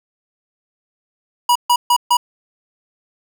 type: tone bursts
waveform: square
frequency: 969 Hz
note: B5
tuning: 33 cents flat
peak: -11 dBFS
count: 4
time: 1.49-2.17 s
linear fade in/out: 5 ms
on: 65 ms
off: 140 ms
effects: none